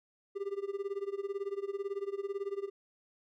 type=tone with tremolo; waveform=triangle; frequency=397.9 Hz; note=G4; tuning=26 cents sharp; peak=-29 dBFS; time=0.35-2.7 s; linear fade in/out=20 ms; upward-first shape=sine; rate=18 Hz; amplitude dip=90%; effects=none